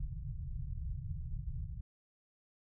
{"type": "low-pass noise", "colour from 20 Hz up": "pink", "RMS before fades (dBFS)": -40, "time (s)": [0, 1.81], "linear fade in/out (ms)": 5, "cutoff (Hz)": 160, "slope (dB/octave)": 96, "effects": []}